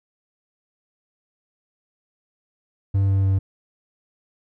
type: tone with pitch steps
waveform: triangle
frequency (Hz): 98 / 97.21 / 96.43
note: G2 / G2 / G2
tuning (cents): 0 / -14 / -28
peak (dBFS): -14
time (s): 2.94-3.39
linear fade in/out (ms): 10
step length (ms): 150
effects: none